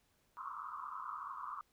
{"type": "band-pass noise", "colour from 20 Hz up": "white", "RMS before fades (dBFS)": -45, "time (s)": [0.37, 1.61], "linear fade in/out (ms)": 0, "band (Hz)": [1000, 1300], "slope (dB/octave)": 96, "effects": ["pink hiss -75 dBFS RMS until 1.72 s"]}